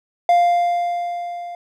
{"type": "tone with level ramp", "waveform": "triangle", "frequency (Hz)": 698.5, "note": "F5", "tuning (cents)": 0, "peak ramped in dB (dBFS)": [-8, -27], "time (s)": [0.29, 1.55], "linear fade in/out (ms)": 2, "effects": []}